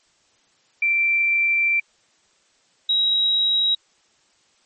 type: tone pair in turn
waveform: sine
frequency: 2349 / 3837 Hz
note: D7 / A#7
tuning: 0 / +49 cents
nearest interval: minor sixth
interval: 849 cents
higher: second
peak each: -16 dBFS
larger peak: neither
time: 0.82-1.8 / 2.89-3.75 s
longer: first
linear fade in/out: 5 ms
effects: white hiss -61 dBFS RMS until 4.65 s + MP3 32 kbps